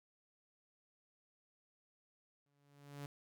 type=tone with exponential growth; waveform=sawtooth; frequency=142.7 Hz; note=D3; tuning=49 cents flat; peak=-39 dBFS; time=2.46-3.06 s; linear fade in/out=2 ms; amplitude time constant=130 ms; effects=none